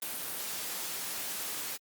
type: noise with ADSR envelope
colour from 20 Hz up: white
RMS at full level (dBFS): -31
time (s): 0.02-1.78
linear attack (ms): 6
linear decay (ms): 6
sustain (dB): -6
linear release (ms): 32
effects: high-pass 150 Hz 12 dB/octave + Opus 32 kbps